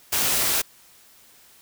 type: noise with amplitude modulation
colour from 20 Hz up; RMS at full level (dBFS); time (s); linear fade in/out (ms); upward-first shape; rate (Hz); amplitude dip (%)
white; -20; 0.12-0.62; 10; sine; 235; 45
effects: white hiss -53 dBFS RMS until 1.61 s